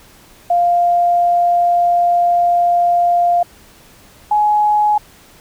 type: tone pair in turn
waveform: sine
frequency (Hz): 698.5 / 840.1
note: F5 / G#5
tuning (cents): 0 / +20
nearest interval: minor third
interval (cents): 320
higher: second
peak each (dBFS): -10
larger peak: neither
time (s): 0.5-3.43 / 4.31-4.98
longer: first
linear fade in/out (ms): 5
effects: pink hiss -45 dBFS RMS until 5.4 s